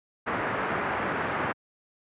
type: low-pass noise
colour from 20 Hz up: white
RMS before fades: -29 dBFS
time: 0.26-1.53 s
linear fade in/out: 20 ms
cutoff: 1800 Hz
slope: 24 dB/octave
effects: high-pass 100 Hz 12 dB/octave + resampled to 8000 Hz